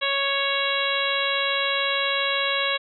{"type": "harmonic tone", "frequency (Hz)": 554.4, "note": "C#5", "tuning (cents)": 0, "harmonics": [1, 2, 3, 4, 5, 6, 7], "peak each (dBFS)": [-29, -29, -29, -29, -29, -29, -29], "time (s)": [0.01, 2.78], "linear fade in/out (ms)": 20, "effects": []}